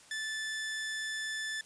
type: tone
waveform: sawtooth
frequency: 1752 Hz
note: A6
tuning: 8 cents flat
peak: -31 dBFS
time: 0.11-1.61 s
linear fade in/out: 2 ms
effects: white hiss -57 dBFS RMS until 1.65 s + resampled to 22050 Hz